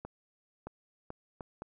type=accelerating click train; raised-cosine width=1 ms; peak=-27 dBFS; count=5; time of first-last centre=0.05-1.62 s; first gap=620 ms; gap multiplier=0.7; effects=none